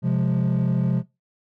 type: chord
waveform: triangle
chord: F minor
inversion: second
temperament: equal with one note detuned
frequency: 130.81 / 175.42 / 207.7 Hz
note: C3 / F3 / Ab3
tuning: 0 / +8 / 0 cents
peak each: -19 / -19 / -24 dBFS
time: 0.02-1.03 s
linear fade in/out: 50 ms
effects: noise-tail reverb RT60 0.2 s tail -17 dB re dry + tanh soft clip ceiling -12 dBFS